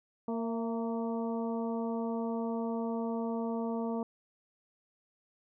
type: harmonic tone with a mistuned harmonic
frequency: 230 Hz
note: A#3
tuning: 23 cents flat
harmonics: 1 / 2 / 3 / 4 / 5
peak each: -33 / -37 / -41 / -43 / -48 dBFS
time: 0.28-4.03 s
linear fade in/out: 2 ms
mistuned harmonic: 3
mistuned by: -38 cents
effects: none